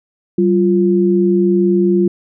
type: tone pair together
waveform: sine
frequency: 191.7 / 349.2 Hz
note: G3 / F4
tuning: -38 / 0 cents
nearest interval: minor seventh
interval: 1038 cents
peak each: -13 / -12 dBFS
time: 0.38-2.08 s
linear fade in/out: 5 ms
effects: none